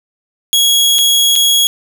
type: tone with dropouts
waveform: sawtooth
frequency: 3322 Hz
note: G#7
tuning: in tune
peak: -5 dBFS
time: 0.53-1.67 s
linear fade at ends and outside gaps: 0 ms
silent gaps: 0.984-0.988 / 1.355-1.361 s
effects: none